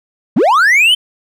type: linear sweep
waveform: triangle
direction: up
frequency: 155 to 3136 Hz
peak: -5 dBFS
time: 0.36-0.95 s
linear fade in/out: 10 ms
effects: none

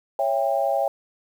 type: chord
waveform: sine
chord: C# diminished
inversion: none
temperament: just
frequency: 554.4 / 665.2 / 798.3 Hz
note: C#5 / E5 / G5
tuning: 0 / +16 / +31 cents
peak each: -24 / -24 / -24 dBFS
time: 0.19-0.88 s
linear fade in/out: 2 ms
effects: 8-bit

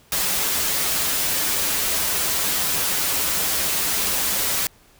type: noise with comb filter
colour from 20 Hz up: white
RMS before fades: -22 dBFS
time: 0.12-4.67 s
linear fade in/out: 2 ms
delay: 8.4 ms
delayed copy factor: -0.55
effects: pink hiss -54 dBFS RMS until 4.99 s

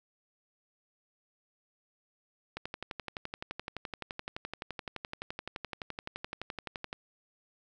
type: click train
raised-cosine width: 0.3 ms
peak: -21 dBFS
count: 52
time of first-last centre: 2.57-6.929 s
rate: 11.7 Hz
effects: none

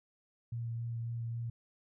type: tone with vibrato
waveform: sine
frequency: 116.54 Hz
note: A#2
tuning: in tune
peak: -35 dBFS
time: 0.52-1.5 s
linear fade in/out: 5 ms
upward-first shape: sine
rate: 3.7 Hz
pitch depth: 13 cents each way
effects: none

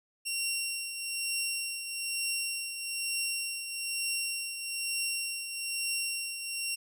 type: tone with tremolo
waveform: 15% pulse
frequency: 2747 Hz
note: F7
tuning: 29 cents flat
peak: -22 dBFS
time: 0.25-6.76 s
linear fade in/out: 20 ms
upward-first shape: triangle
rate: 1.1 Hz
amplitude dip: 60%
effects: none

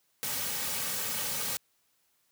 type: noise with comb filter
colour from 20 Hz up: white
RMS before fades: -33 dBFS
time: 0.23-1.57 s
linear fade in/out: 0 ms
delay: 2.9 ms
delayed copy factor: -0.65
effects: white hiss -72 dBFS RMS until 2.31 s + high-pass 60 Hz 12 dB/octave

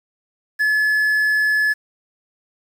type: tone with quantisation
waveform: triangle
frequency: 1715 Hz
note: A6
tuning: 45 cents flat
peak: -13 dBFS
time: 0.59-1.74 s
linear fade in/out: 20 ms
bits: 7
effects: none

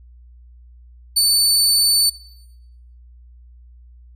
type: tone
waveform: 25% pulse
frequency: 4511 Hz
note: C#8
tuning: 29 cents sharp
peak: -8 dBFS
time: 1.16-2.1 s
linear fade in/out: 10 ms
effects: noise-tail reverb RT60 0.9 s tail -21 dB re dry + added 60 Hz sine -42 dBFS peak until 4.15 s

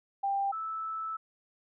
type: tone pair in turn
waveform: sine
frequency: 792 / 1312.5 Hz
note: G5 / E6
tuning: +18 / -8 cents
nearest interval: major sixth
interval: 874 cents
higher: second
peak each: -27 / -33 dBFS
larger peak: first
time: 0.23-0.52 / 0.52-1.17 s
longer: second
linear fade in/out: 10 ms
effects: none

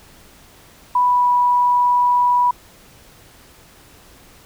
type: tone with pitch glide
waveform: sine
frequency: 987.8 to 979.3 Hz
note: B5 to B5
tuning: 0 to -15 cents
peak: -12 dBFS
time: 0.95-2.51 s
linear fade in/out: 5 ms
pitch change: -15 cents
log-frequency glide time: 1.05-1.3 s
effects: pink hiss -47 dBFS RMS until 4.45 s

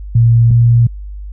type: tone pair in turn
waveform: sine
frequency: 116.54 / 117.96 Hz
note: A#2 / A#2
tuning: 0 / +21 cents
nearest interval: unison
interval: 21 cents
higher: second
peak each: -5 dBFS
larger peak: neither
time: 0.15-0.51 / 0.51-0.87 s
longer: neither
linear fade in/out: 5 ms
effects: added 50 Hz sine -24 dBFS peak until 1.32 s

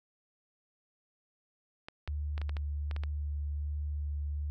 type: clicks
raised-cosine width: 0.3 ms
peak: -26 dBFS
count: 9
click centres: 1.885 / 2.076 / 2.379 / 2.416 / 2.494 / 2.568 / 2.912 / 2.964 / 3.036 s
type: tone with vibrato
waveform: sine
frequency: 73.42 Hz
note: D2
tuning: in tune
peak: -32 dBFS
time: 2.08-4.5 s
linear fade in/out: 0 ms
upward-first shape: sine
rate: 1.3 Hz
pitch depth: 12 cents each way
effects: none

